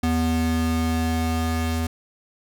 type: tone pair together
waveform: square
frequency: 81.46 / 244.1 Hz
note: E2 / B3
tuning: -20 / -20 cents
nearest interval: octave + perfect fifth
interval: 1900 cents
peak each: -24 dBFS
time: 0.03-1.87 s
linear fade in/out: 5 ms
effects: none